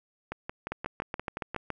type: two click trains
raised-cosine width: 0.5 ms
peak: -19 / -17 dBFS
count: 8 / 8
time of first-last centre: 0.32-1.546 / 0.72-1.703 s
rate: 5.71 / 7.12 Hz
effects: none